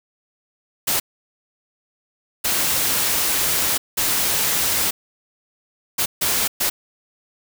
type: noise bursts at uneven times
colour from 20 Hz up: white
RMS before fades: -20 dBFS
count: 6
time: 0.87-1 / 2.44-3.78 / 3.97-4.91 / 5.98-6.06 / 6.21-6.48 / 6.6-6.7 s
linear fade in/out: 10 ms
effects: none